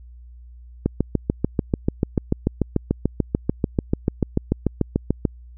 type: click train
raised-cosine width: 3 ms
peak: -5 dBFS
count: 31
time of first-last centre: 0.86-5.252 s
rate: 6.83 Hz
effects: added 60 Hz sine -40 dBFS peak until 5.57 s